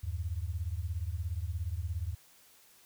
sine beating tone pair, 77.78 / 94.78 Hz, D#2 / F#2, 0 / +42 cents, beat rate 17 Hz, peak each -35 / -36 dBFS, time 0.03-2.15 s, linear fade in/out 10 ms, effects white hiss -61 dBFS RMS until 2.85 s

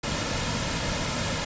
pink noise with comb filter, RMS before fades -28 dBFS, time 0.03-1.45 s, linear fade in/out 10 ms, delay 2.6 ms, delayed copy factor -0.5, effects resampled to 16000 Hz

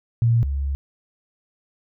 sine tone pair in turn, 116.54 / 69.3 Hz, A#2 / C#2, 0 / 0 cents, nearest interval major sixth, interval 900 cents, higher first, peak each -14 / -21 dBFS, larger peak first, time 0.22-0.43 / 0.43-0.75 s, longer second, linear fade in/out 0 ms, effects none

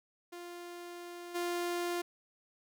sawtooth tone with level steps, 349.2 Hz, F4, in tune, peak -40 / -29 dBFS, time 0.32-2.02 s, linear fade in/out 10 ms, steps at 1.34 s, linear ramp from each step 20 ms, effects none

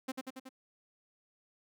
sawtooth tone with echo, 261.6 Hz, C4, in tune, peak -30 dBFS, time 0.08-0.12 s, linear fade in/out 10 ms, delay 93 ms, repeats 4, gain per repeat -3 dB, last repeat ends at 0.492 s, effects none

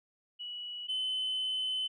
sine tone pair in turn, 2935 / 3039 Hz, F#7 / F#7, -15 / +46 cents, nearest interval minor second, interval 61 cents, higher second, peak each -38 / -29 dBFS, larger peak second, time 0.39-0.88 / 0.88-1.88 s, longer second, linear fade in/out 20 ms, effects tanh soft clip ceiling -28 dBFS

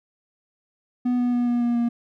triangle tone with pitch steps, 246.9 / 244.8 / 242.7 / 240.6 / 238.5 / 236.4 Hz, B3 / B3 / B3 / B3 / A#3 / A#3, 0 / -15 / -30 / -45 / +40 / +24 cents, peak -17 dBFS, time 1.05-1.89 s, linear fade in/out 10 ms, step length 140 ms, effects none

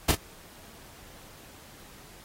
pink noise with echo, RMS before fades -21 dBFS, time 0.08-0.12 s, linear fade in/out 10 ms, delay 34 ms, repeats 1, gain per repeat -7 dB, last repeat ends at 0.154 s, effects pink hiss -51 dBFS RMS until 2.24 s + AAC 48 kbps

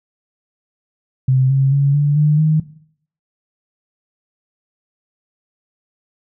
sine tone with pitch steps, 130.81 / 135.42 / 140.2 / 145.14 / 150.26 / 155.56 Hz, C3 / C#3 / C#3 / D3 / D3 / D#3, 0 / -40 / +20 / -20 / +40 / 0 cents, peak -10 dBFS, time 1.28-2.6 s, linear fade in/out 5 ms, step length 220 ms, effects noise-tail reverb RT60 0.6 s tail -17 dB re dry

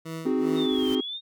20% pulse tone with tremolo, 162.4 Hz, E3, 26 cents flat, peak -27 dBFS, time 0.05-0.67 s, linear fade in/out 10 ms, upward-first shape sine, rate 2.5 Hz, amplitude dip 90%
pink noise with exponential growth, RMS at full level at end -39 dBFS, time 0.21-0.95 s, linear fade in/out 0 ms, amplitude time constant 160 ms
triangle chord, Ab dominant seventh, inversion first, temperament equal, 261.6 / 311.1 / 370 / 415.3 Hz, C4 / Eb4 / Gb4 / Ab4, 0 / 0 / 0 / 0 cents, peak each -23 / -28 / -26 / -28 dBFS, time 0.25-1.01 s, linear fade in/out 10 ms
sine exponential two-way sweep, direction down then up, 3729 to 3098 to 3729 Hz, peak -31 dBFS, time 0.55-1.21 s, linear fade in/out 50 ms, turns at 0.91 s
effects none

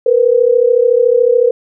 sine tone pair together, 466.2 / 500 Hz, A#4 / B4, 0 / +21 cents, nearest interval minor second, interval 121 cents, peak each -10 dBFS, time 0.06-1.51 s, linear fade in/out 5 ms, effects none

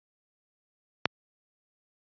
click, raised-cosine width 0.3 ms, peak -5 dBFS, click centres 1.056 s, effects high-pass 100 Hz 12 dB/octave + resampled to 11025 Hz

